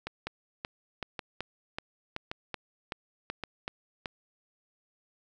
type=two click trains; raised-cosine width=0.3 ms; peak=-18 / -19 dBFS; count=11 / 4; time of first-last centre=0.27-4.058 / 0.07-3.437 s; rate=2.64 / 0.891 Hz; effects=none